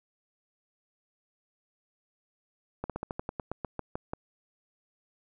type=slowing click train; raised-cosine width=1 ms; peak=-19 dBFS; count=13; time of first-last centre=2.84-4.135 s; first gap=57 ms; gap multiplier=1.11; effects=none